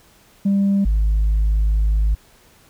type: tone pair in turn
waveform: sine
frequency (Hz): 198.2 / 52.5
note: G3 / G#1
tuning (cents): +19 / +19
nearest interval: octave + major seventh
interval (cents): 2300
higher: first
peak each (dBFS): -12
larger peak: neither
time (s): 0.45-0.85 / 0.85-2.15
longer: second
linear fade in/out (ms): 10
effects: tanh soft clip ceiling -12 dBFS + pink hiss -52 dBFS RMS until 2.69 s